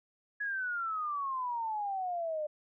sine exponential sweep, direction down, 1692 to 595 Hz, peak -32 dBFS, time 0.4-2.47 s, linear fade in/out 10 ms, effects none

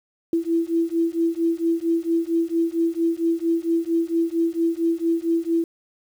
sine beating tone pair, 330.7 / 335.1 Hz, E4 / E4, +6 / +29 cents, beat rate 4.4 Hz, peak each -22 dBFS, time 0.33-5.64 s, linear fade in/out 2 ms, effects 8-bit

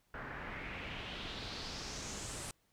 pink noise with low-pass filter sweep, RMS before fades -44 dBFS, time 0.14-2.51 s, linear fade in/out 2 ms, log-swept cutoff 1500 to 9200 Hz, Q 3, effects pink hiss -75 dBFS RMS until 2.72 s

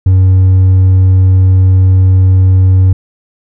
sine tone with hard clipping, 93.8 Hz, F#2, 24 cents sharp, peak -4 dBFS, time 0.06-2.93 s, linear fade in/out 5 ms, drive 2 dB, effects none

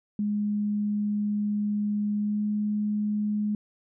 sine tone with pitch glide, 207.7 to 209.5 Hz, G#3 to G#3, 0 to +15 cents, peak -24 dBFS, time 0.19-3.55 s, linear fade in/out 2 ms, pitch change +15 cents, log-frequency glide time 2.16-2.43 s, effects none

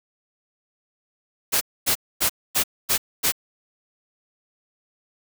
white noise bursts, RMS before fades -20 dBFS, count 6, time 1.52-3.322 s, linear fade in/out 20 ms, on 92 ms, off 250 ms, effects none

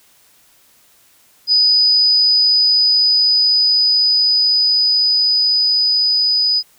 sine tone with level ramp, 4978 Hz, D#8, in tune, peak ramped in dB -9 to -12 dBFS, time 1.47-6.63 s, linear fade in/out 50 ms, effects white hiss -52 dBFS RMS until 6.78 s

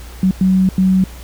sine tone bursts at uneven times, 187.9 Hz, F#3, 27 cents sharp, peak -9 dBFS, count 3, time 0.23-0.31 / 0.41-0.69 / 0.78-1.04 s, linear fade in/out 2 ms, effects added 60 Hz sine -31 dBFS peak until 1.23 s + pink hiss -39 dBFS RMS until 1.23 s

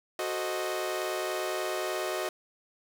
sawtooth chord, F# diminished seventh, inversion none, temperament equal, 370 / 440 / 523.3 / 622.3 Hz, F#4 / A4 / C5 / Eb5, 0 / 0 / 0 / 0 cents, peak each -30 / -36 / -35 / -30 dBFS, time 0.19-2.29 s, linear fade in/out 2 ms, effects none

